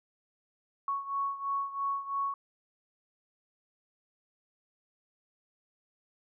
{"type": "beating tone pair", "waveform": "sine", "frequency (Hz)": [1108.7, 1111.7], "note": ["C#6", "C#6"], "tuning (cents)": [0, 5], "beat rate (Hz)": 3, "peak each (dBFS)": [-32, -36], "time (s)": [0.88, 2.34], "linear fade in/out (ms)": 2, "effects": []}